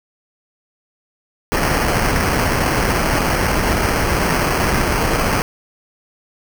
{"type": "noise with sample-and-hold", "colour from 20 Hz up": "pink", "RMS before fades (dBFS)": -17, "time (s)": [1.52, 5.42], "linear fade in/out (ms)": 0, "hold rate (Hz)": 3675, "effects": []}